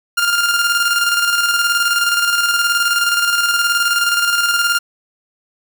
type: tone with tremolo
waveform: sawtooth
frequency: 1402 Hz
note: F6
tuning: 6 cents sharp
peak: -8 dBFS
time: 0.17-4.79 s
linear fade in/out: 10 ms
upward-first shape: square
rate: 19 Hz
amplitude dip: 40%
effects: none